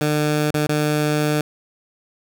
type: tone with dropouts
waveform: 15% pulse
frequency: 150.4 Hz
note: D3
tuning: 42 cents sharp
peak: -11 dBFS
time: 0.01-1.41 s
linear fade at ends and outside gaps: 2 ms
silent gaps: 0.508-0.542 / 0.669-0.691 s
effects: none